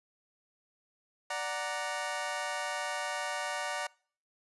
20% pulse chord, D augmented, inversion none, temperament equal, 587.3 / 740 / 932.3 Hz, D5 / F#5 / A#5, 0 / 0 / 0 cents, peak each -33 dBFS, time 1.3-3.87 s, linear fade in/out 5 ms, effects noise-tail reverb RT60 0.5 s tail -25 dB re dry + resampled to 24000 Hz

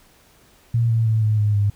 sine tone with pitch steps, 116.54 / 113.48 / 110.51 / 107.61 / 104.79 / 102.04 Hz, A#2 / A#2 / A2 / A2 / G#2 / G#2, 0 / -46 / +8 / -38 / +16 / -30 cents, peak -15 dBFS, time 0.74-1.7 s, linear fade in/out 5 ms, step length 160 ms, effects pink hiss -54 dBFS RMS until 1.75 s

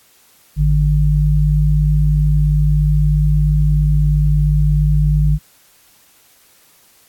sine tone pair together, 52.96 / 149.9 Hz, G#1 / D3, +35 / +36 cents, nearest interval octave + tritone, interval 1801 cents, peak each -13 dBFS, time 0.56-5.39 s, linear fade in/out 50 ms, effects white hiss -51 dBFS RMS until 7.08 s + AAC 64 kbps

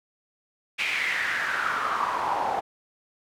pink noise with band-pass filter sweep, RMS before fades -27 dBFS, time 0.78-2.61 s, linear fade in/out 20 ms, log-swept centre 2500 to 760 Hz, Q 4.9, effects none

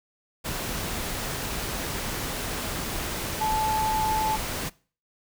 sine tone in noise, 870 Hz, A5, 20 cents flat, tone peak -23 dBFS, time 3.4-4.37 s, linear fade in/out 20 ms, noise pink, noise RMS -31 dBFS, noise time 0.44-4.7 s, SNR +5 dB, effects noise-tail reverb RT60 0.4 s tail -22 dB re dry

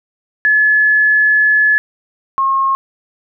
sine tone pair in turn, 1713 / 1079.1 Hz, A6 / C#6, -47 / -47 cents, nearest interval minor sixth, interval 800 cents, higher first, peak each -8 / -11 dBFS, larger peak first, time 0.45-1.78 / 2.38-2.75 s, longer first, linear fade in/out 0 ms, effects none

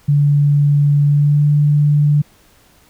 sine tone with pitch glide, 144.6 to 147.13 Hz, D3 to D3, -27 to +4 cents, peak -9 dBFS, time 0.08-2.22 s, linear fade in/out 10 ms, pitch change +31 cents, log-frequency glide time 1.06-1.45 s, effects pink hiss -51 dBFS RMS until 2.89 s

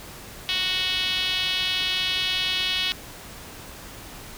5% pulse tone with band-pass filter, 370 Hz, F#4, in tune, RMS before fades -25 dBFS, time 0.49-2.92 s, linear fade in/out 0 ms, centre 3300 Hz, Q 2.8, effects pink hiss -41 dBFS RMS until 4.37 s

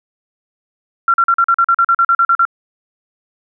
sine tone bursts, 1368 Hz, F6, 36 cents flat, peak -8 dBFS, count 14, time 1.08-2.452 s, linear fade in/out 2 ms, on 59 ms, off 42 ms, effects none

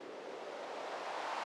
violet noise with low-pass filter sweep, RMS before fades -43 dBFS, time 0-1.44 s, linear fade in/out 10 ms, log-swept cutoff 410 to 850 Hz, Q 2.1, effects high-pass 200 Hz 12 dB/octave + low-pass 6000 Hz 12 dB/octave

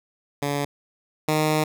10% pulse tone pair in turn, 143.2 / 154.4 Hz, D3 / D#3, -43 / -13 cents, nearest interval minor second, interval 130 cents, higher second, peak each -15 / -11 dBFS, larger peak second, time 0.42-0.65 / 1.28-1.64 s, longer second, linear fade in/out 5 ms, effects none

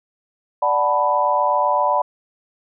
sine chord, B minor seventh, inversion first, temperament equal, 587.3 / 740 / 880 / 987.8 Hz, D5 / F#5 / A5 / B5, 0 / 0 / 0 / 0 cents, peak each -21 / -23 / -22 / -18 dBFS, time 0.62-2.02 s, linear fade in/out 5 ms, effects none

